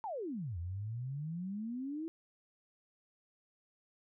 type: exponential two-way sweep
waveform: sine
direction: down then up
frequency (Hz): 932.3 to 82.41 to 333.6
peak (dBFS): -37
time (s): 0.04-2.08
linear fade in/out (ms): 0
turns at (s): 0.58
effects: none